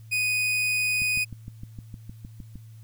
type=tone; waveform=40% pulse; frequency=2489 Hz; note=D#7; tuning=in tune; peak=-22 dBFS; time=0.11-1.25 s; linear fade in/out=20 ms
type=click train; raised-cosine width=5 ms; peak=-26 dBFS; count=11; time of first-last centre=1.02-2.556 s; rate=6.51 Hz
effects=added 111 Hz sine -43 dBFS peak until 2.83 s + white hiss -63 dBFS RMS until 2.83 s